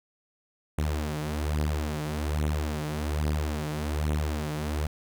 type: beating tone pair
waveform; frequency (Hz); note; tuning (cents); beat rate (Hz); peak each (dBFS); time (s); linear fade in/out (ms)
sawtooth; 75 / 76.2; D2 / D#2; +37 / -36; 1.2; -25 / -27; 0.78-4.87; 5
effects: none